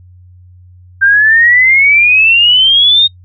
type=exponential sweep; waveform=sine; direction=up; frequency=1568 to 3729 Hz; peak=-4 dBFS; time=1.01-3.08 s; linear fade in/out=20 ms; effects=noise-tail reverb RT60 0.1 s tail -26 dB re dry + added 90 Hz sine -36 dBFS peak until 3.24 s